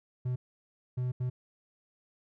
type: tone bursts at uneven times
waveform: triangle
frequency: 125.5 Hz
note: B2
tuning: 28 cents sharp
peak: -27 dBFS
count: 3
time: 0.25-0.36 / 0.97-1.12 / 1.2-1.3 s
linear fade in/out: 10 ms
effects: none